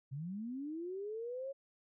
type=linear sweep; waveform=sine; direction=up; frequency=127.3 to 554.4 Hz; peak=-39 dBFS; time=0.11-1.53 s; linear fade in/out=20 ms; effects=none